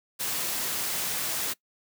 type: noise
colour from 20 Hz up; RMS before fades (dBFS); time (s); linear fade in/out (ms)
white; -30; 0.19-1.54; 20
effects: noise-tail reverb RT60 0.1 s tail -21 dB re dry + high-pass 100 Hz 12 dB/octave